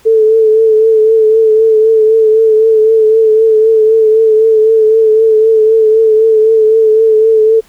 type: tone with vibrato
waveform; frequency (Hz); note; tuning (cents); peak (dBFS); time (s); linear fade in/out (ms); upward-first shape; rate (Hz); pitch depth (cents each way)
sine; 440; A4; 0; -4; 0.05-7.61; 20; triangle; 3.9; 40
effects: pink hiss -46 dBFS RMS until 7.68 s